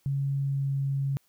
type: tone with pitch glide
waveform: sine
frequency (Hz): 138.59 to 137.71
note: C#3 to C#3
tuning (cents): 0 to -11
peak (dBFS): -25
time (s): 0.06-1.17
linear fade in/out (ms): 0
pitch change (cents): -11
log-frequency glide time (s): 0.39-0.72
effects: white hiss -68 dBFS RMS until 1.28 s